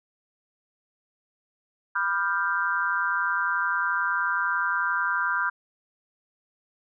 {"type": "chord", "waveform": "sine", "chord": "G dominant seventh", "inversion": "first", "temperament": "equal with one note detuned", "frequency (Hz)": [987.8, 1193.8, 1396.9, 1568], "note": ["B5", "D6", "F6", "G6"], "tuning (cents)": [0, 28, 0, 0], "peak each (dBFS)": [-30, -31, -27, -27], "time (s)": [1.95, 5.5], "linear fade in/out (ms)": 10, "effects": []}